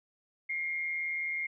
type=tone with amplitude modulation; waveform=sine; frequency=2133 Hz; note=C7; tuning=33 cents sharp; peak=-29 dBFS; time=0.49-1.47 s; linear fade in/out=10 ms; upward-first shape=sine; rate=159 Hz; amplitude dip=45%; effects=none